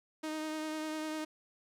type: tone with vibrato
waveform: sawtooth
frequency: 310.9 Hz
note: D#4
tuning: 1 cent flat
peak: -32 dBFS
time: 0.23-1.25 s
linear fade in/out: 10 ms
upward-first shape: sine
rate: 10 Hz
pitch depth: 17 cents each way
effects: low-pass 11000 Hz 12 dB/octave + 12-bit